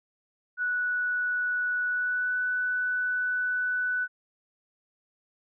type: tone with pitch glide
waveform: sine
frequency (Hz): 1475 to 1491.3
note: F#6 to F#6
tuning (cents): -6 to +13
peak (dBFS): -25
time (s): 0.57-4.08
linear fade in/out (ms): 50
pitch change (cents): +19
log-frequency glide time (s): 1.89-2.36
effects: none